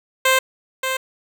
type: tone with echo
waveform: 10% pulse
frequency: 523.3 Hz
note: C5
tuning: in tune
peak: -5 dBFS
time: 0.25-0.39 s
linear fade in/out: 5 ms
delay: 580 ms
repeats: 1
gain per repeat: -7 dB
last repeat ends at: 0.97 s
effects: none